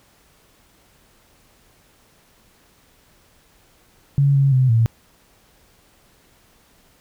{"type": "tone with pitch steps", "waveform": "sine", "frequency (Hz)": [140.3, 137.9, 129.4, 113.9], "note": ["C#3", "C#3", "C3", "A#2"], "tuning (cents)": [21, -9, -19, -40], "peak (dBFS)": -12, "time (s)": [4.18, 4.86], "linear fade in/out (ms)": 0, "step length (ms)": 170, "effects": ["pink hiss -56 dBFS RMS until 7 s"]}